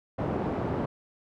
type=band-pass noise; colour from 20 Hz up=pink; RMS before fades=-30 dBFS; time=0.18-0.86 s; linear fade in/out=10 ms; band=110 to 770 Hz; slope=12 dB/octave; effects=none